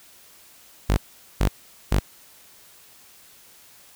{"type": "tone bursts", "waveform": "sawtooth", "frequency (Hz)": 49.76, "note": "G1", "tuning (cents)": 27, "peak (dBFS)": -13, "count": 3, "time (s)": [0.89, 1.996], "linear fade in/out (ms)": 10, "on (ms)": 82, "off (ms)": 430, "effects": ["white hiss -51 dBFS RMS until 3.95 s"]}